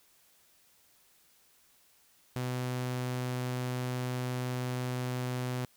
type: tone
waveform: sawtooth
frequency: 125.8 Hz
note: B2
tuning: 32 cents sharp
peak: -28 dBFS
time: 2.36-5.65 s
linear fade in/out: 0 ms
effects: white hiss -65 dBFS RMS until 5.76 s